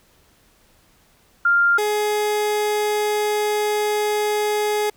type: tone pair in turn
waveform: sine / 30% pulse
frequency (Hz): 1396.9 / 420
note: F6 / G#4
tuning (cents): 0 / +19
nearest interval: octave + major sixth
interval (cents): 2081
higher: first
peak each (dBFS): -13 / -16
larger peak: first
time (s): 1.45-1.78 / 1.78-4.9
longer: second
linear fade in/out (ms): 5
effects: pink hiss -57 dBFS RMS until 4.96 s